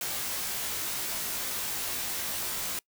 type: noise with comb filter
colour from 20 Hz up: white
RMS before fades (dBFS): -33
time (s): 0.01-2.79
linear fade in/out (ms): 2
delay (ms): 18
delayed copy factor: -0.95
effects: noise-tail reverb RT60 0.1 s tail -24 dB re dry